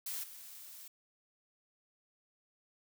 blue noise with level steps, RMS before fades -40 / -51 dBFS, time 0.06-0.88 s, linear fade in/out 5 ms, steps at 0.23 s, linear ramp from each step 10 ms, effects none

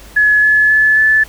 sine tone with pitch steps, 1700 / 1713.8 / 1727.7 / 1741.7 Hz, G#6 / A6 / A6 / A6, +40 / -46 / -32 / -18 cents, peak -7 dBFS, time 0.16-1.24 s, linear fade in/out 10 ms, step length 270 ms, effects added 50 Hz sine -38 dBFS peak until 1.28 s + pink hiss -39 dBFS RMS until 1.28 s

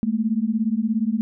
sine beating tone pair, 212.4 / 229.4 Hz, G#3 / A#3, +39 / -28 cents, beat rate 17 Hz, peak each -22 dBFS, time 0.03-1.21 s, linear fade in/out 0 ms, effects none

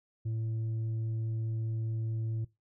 sine tone with tanh clipping, 111.9 Hz, A2, 30 cents sharp, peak -32 dBFS, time 0.25-2.45 s, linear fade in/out 10 ms, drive 4 dB, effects noise-tail reverb RT60 0.2 s tail -18 dB re dry

